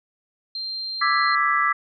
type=tone; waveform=sine; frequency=4165 Hz; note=C8; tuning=9 cents flat; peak=-27 dBFS; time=0.55-1.35 s; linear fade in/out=2 ms
type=chord; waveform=sine; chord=E dominant seventh; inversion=third; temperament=equal; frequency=1174.7 / 1318.5 / 1661.2 / 1975.5 Hz; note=D6 / E6 / G#6 / B6; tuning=0 / 0 / 0 / 0 cents; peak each=-21 / -24 / -26 / -23 dBFS; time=1.01-1.73 s; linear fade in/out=10 ms
effects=none